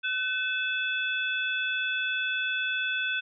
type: tone cluster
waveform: sine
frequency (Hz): 1514 / 2606 / 3443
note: F#6 / E7 / A7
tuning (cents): +39 / -20 / -38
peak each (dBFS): -29 / -31 / -34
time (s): 0.03-3.21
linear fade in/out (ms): 20
effects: none